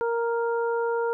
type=harmonic tone; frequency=466.2 Hz; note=A#4; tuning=in tune; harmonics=1 / 2 / 3; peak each=-24 / -30 / -34 dBFS; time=0.01-1.13 s; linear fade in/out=0 ms; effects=none